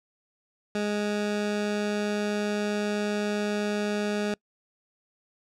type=tone; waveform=20% pulse; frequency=207.7 Hz; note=G#3; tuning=in tune; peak=-21 dBFS; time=0.75-4.34 s; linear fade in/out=2 ms; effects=noise-tail reverb RT60 0.1 s tail -26 dB re dry + low-pass 7000 Hz 12 dB/octave